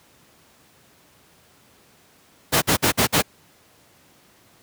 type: noise bursts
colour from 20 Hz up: pink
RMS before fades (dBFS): -17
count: 5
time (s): 2.52-3.224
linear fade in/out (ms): 20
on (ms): 100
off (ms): 51
effects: pink hiss -55 dBFS RMS until 4.62 s + high-pass 100 Hz 12 dB/octave